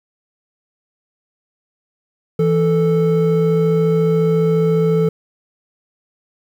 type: tone pair together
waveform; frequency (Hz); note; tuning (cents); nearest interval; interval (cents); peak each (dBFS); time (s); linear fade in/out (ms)
triangle; 164.7 / 439.7; E3 / A4; -1 / -1; octave + perfect fourth; 1700; -13; 2.39-5.09; 5
effects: 8-bit